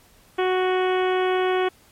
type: harmonic tone with a mistuned harmonic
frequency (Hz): 370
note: F#4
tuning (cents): 0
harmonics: 1 / 2 / 3 / 4 / 5 / 6 / 7 / 8 / 9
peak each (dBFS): -20 / -26 / -30 / -32 / -34 / -36 / -37 / -38 / -39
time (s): 0.38-1.69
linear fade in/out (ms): 10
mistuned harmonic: 7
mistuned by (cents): -25
effects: pink hiss -55 dBFS RMS until 1.91 s + MP3 64 kbps